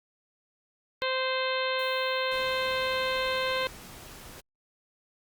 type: harmonic tone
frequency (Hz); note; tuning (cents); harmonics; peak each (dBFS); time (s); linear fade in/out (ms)
520; C5; -11; 1 / 2 / 3 / 4 / 5 / 6 / 7 / 8; -30 / -33 / -35 / -36 / -37 / -38 / -38 / -39; 1.02-3.67; 0
type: noise with exponential decay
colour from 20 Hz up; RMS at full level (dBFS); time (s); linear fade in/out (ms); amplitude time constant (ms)
violet; -49; 1.79-3.31; 1; 330
type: noise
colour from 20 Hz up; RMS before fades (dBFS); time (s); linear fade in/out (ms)
pink; -46; 2.31-4.41; 10
effects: Opus 48 kbps